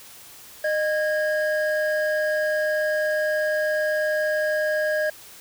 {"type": "tone pair together", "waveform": "triangle", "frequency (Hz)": [613.9, 1642], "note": ["D#5", "G#6"], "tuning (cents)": [-23, -20], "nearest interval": "octave + perfect fourth", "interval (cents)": 1703, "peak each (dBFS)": [-20, -24], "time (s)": [0.64, 5.1], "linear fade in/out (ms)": 5, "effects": ["white hiss -45 dBFS RMS until 5.4 s"]}